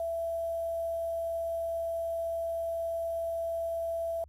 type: tone with quantisation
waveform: sine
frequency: 666 Hz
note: E5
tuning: 18 cents sharp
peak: -30 dBFS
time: 0-4.24 s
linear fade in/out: 2 ms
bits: 9
effects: added 73 Hz sine -52 dBFS peak until 4.28 s + AAC 48 kbps